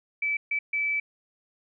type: tone bursts at uneven times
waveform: sine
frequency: 2308 Hz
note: D7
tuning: 31 cents flat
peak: -24 dBFS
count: 3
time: 0.22-0.37 / 0.51-0.59 / 0.73-1 s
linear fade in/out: 5 ms
effects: none